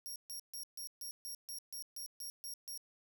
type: tone bursts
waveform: 15% pulse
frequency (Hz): 5588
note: F8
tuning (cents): 0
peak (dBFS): -37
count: 12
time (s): 0.06-2.776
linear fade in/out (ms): 0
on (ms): 98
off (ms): 140
effects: none